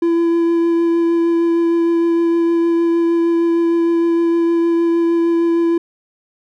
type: tone with vibrato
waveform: triangle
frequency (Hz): 336.6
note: E4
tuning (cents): +36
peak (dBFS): -10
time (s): 0.02-5.78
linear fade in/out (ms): 5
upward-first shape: triangle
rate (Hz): 6.5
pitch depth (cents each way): 13
effects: none